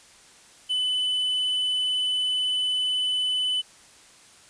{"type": "tone", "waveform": "triangle", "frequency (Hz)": 3006, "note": "F#7", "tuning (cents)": 27, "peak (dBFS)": -21, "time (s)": [0.69, 3.62], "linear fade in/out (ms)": 20, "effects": ["white hiss -52 dBFS RMS until 4.49 s", "resampled to 22050 Hz"]}